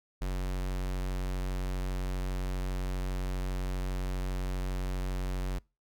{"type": "tone", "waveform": "square", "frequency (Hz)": 46.25, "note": "F#1", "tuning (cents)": 0, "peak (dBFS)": -31, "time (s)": [0.21, 5.59], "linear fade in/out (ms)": 10, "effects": ["noise-tail reverb RT60 0.3 s tail -26 dB re dry"]}